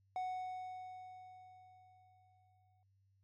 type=tone with exponential decay; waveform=triangle; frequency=740 Hz; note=F#5; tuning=in tune; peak=-34 dBFS; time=0.16-2.83 s; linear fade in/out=1 ms; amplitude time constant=580 ms; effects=added 97 Hz sine -70 dBFS peak until 3.23 s + MP3 32 kbps